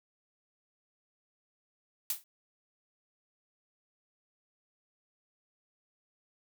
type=noise with exponential decay; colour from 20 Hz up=blue; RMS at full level=-28 dBFS; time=2.1-2.24 s; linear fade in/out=2 ms; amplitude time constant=30 ms; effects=none